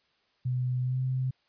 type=tone with pitch glide; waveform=sine; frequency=126 to 129.54 Hz; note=B2 to C3; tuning=+35 to -17 cents; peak=-26 dBFS; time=0.45-1.31 s; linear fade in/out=10 ms; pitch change=+48 cents; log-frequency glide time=0.82-1 s; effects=white hiss -70 dBFS RMS until 1.48 s + resampled to 11025 Hz